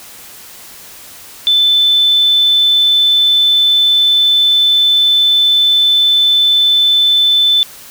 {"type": "tone", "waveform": "sine", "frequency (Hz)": 3520, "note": "A7", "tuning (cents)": 0, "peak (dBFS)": -7, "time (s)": [1.47, 7.63], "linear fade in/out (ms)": 0, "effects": ["white hiss -35 dBFS RMS until 7.9 s"]}